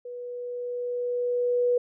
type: tone with level ramp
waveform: sine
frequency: 488.7 Hz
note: B4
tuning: 18 cents flat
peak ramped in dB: -35 to -19 dBFS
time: 0.05-1.78 s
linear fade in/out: 5 ms
effects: none